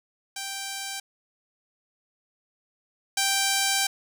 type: tone pair in turn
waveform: 5% pulse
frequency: 784 / 784 Hz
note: G5 / G5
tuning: 0 / 0 cents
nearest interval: unison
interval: 0 cents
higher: neither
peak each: -20 / -10 dBFS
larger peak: second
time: 0.36-1 / 3.17-3.87 s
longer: second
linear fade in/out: 5 ms
effects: none